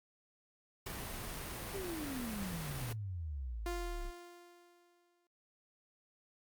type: noise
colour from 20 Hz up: pink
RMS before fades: -43 dBFS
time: 0.86-2.93 s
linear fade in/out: 5 ms
type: exponential sweep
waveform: sine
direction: down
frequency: 410 to 31.81 Hz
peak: -39 dBFS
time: 1.73-4.11 s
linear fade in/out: 20 ms
type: tone with exponential decay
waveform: sawtooth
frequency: 349.2 Hz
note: F4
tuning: in tune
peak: -33 dBFS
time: 3.66-5.27 s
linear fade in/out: 2 ms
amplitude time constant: 350 ms
effects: noise-tail reverb RT60 0.1 s tail -18 dB re dry + Opus 48 kbps